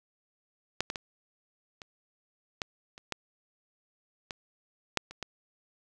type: clicks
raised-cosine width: 0.2 ms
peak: -10 / -16 / -18 / -26 / -14 / -29 / -15 / -19 / -8 / -27 / -18 dBFS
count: 11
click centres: 0.806 / 0.901 / 0.958 / 1.818 / 2.618 / 2.979 / 3.123 / 4.308 / 4.973 / 5.11 / 5.227 s
effects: none